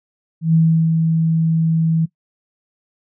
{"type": "tone with ADSR envelope", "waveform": "sine", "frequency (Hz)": 162.4, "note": "E3", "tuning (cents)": -26, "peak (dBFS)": -9, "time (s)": [0.41, 2.06], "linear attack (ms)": 130, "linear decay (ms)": 350, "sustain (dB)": -4, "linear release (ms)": 15, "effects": ["noise-tail reverb RT60 0.1 s tail -20 dB re dry"]}